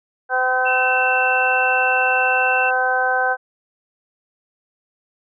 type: harmonic tone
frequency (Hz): 255.6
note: C4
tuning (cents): -40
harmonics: 2 / 3 / 4 / 5 / 6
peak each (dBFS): -24 / -20 / -27 / -31 / -19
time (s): 0.29-3.37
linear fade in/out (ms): 50
type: tone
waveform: sine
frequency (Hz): 2679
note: E7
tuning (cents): +27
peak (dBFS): -20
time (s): 0.65-2.71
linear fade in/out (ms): 20
effects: none